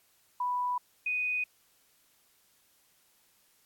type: tone pair in turn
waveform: sine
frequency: 987.8 / 2489 Hz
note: B5 / D#7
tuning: 0 / 0 cents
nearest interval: octave + major third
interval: 1600 cents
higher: second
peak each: -28 dBFS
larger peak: neither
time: 0.4-0.78 / 1.06-1.44 s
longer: neither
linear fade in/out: 5 ms
effects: white hiss -67 dBFS RMS until 3.65 s + AAC 64 kbps